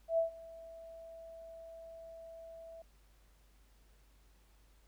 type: tone with ADSR envelope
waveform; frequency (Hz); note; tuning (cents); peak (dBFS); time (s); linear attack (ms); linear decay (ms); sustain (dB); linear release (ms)
sine; 659.3; E5; 0; -26; 0.08-2.82; 100; 120; -22; 3
effects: added 50 Hz sine -63 dBFS peak until 4.87 s + pink hiss -71 dBFS RMS until 4.87 s